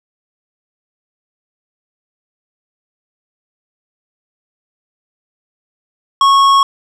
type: tone with tanh clipping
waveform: sine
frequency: 1100 Hz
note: C#6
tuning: 14 cents flat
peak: -8 dBFS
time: 6.21-6.63 s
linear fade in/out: 2 ms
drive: 12 dB
effects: none